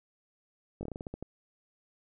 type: slowing click train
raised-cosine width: 2 ms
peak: -25 dBFS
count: 10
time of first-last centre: 0.81-1.226 s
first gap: 20 ms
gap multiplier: 1.2
effects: none